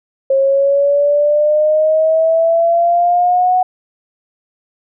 sine exponential sweep, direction up, 537 to 740 Hz, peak -9 dBFS, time 0.3-3.63 s, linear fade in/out 5 ms, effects none

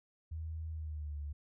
sine tone with pitch glide, 80 to 72.94 Hz, D#2 to D2, +49 to -11 cents, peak -38 dBFS, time 0.31-1.33 s, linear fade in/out 10 ms, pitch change -160 cents, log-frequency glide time 0.7-1.18 s, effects none

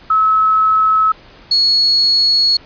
sine tone pair in turn, 1293 / 4349 Hz, E6 / C#8, -34 / -34 cents, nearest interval octave + major sixth, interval 2100 cents, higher second, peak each -9 dBFS, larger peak neither, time 0.1-1.12 / 1.51-2.57 s, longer second, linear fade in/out 5 ms, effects pink hiss -42 dBFS RMS until 2.65 s + resampled to 11025 Hz

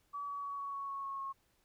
sine tone with pitch steps, 1143 / 1135.1 / 1127.3 / 1119.5 / 1111.7 / 1104.1 / 1096.4 / 1088.9 Hz, D6 / C#6 / C#6 / C#6 / C#6 / C#6 / C#6 / C#6, -47 / +41 / +29 / +17 / +5 / -7 / -19 / -31 cents, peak -38 dBFS, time 0.13-1.33 s, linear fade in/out 20 ms, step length 150 ms, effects pink hiss -74 dBFS RMS until 1.64 s

